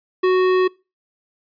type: tone with tanh clipping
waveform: sine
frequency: 370 Hz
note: F#4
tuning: in tune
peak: -15 dBFS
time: 0.23-0.68 s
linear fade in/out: 10 ms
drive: 17 dB
effects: noise-tail reverb RT60 0.3 s tail -25 dB re dry + resampled to 11025 Hz